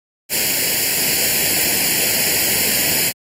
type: noise with comb filter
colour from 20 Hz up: white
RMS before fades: -17 dBFS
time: 0.29-3.13 s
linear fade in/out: 50 ms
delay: 0.41 ms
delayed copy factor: +0.85
effects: high-pass 100 Hz 12 dB/octave + AAC 48 kbps